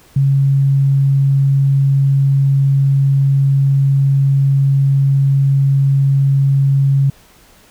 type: tone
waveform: sine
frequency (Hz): 137.6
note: C#3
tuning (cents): -12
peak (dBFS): -9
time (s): 0.16-7.1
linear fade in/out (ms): 5
effects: pink hiss -47 dBFS RMS until 7.7 s